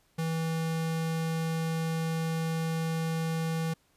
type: tone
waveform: square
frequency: 162.6 Hz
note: E3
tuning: 23 cents flat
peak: -29 dBFS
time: 0.18-3.74 s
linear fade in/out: 10 ms
effects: pink hiss -68 dBFS RMS until 3.96 s + resampled to 32000 Hz